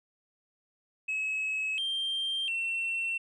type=tone with pitch steps; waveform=sine; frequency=2572 / 3170 / 2705 Hz; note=E7 / G7 / E7; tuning=-43 / +19 / +44 cents; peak=-27 dBFS; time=1.08-3.18 s; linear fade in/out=10 ms; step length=700 ms; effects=tanh soft clip ceiling -27 dBFS